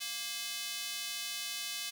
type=tone with high-pass filter; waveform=square; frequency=233.1 Hz; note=A#3; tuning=in tune; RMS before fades=-39 dBFS; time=0-1.91 s; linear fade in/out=20 ms; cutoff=3300 Hz; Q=1.2; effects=none